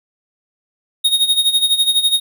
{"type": "tone with tremolo", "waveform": "square", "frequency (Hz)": 3729, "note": "A#7", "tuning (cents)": 0, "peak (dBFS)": -10, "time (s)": [1.04, 2.2], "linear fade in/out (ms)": 10, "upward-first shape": "sine", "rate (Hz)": 12, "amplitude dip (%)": 75, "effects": []}